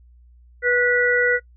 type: harmonic tone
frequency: 488.9 Hz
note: B4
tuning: 18 cents flat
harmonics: 1 / 3 / 4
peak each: -20 / -20 / -20 dBFS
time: 0.62-1.4 s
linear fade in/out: 50 ms
effects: noise-tail reverb RT60 0.1 s tail -23 dB re dry + added 60 Hz sine -47 dBFS peak until 1.56 s